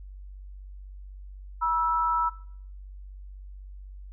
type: tone pair together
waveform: sine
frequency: 964.9 / 1318.5 Hz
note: B5 / E6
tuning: -41 / 0 cents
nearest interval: perfect fourth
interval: 541 cents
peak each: -25 dBFS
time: 1.61-2.3 s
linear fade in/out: 20 ms
effects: noise-tail reverb RT60 0.6 s tail -20 dB re dry + added 48 Hz sine -40 dBFS peak until 4.12 s